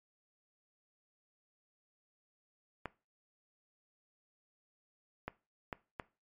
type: clicks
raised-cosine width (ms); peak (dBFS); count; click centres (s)
0.5; -23; 4; 2.857 / 5.28 / 5.728 / 5.998
effects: noise-tail reverb RT60 0.3 s tail -19 dB re dry + MP3 64 kbps